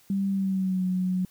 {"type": "tone with pitch glide", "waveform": "sine", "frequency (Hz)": [196, 183.93], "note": ["G3", "F#3"], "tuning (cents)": [0, -10], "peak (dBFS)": -23, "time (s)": [0.1, 1.25], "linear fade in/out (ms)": 2, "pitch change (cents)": -110, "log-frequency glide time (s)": [0.3, 0.85], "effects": ["white hiss -59 dBFS RMS until 1.3 s"]}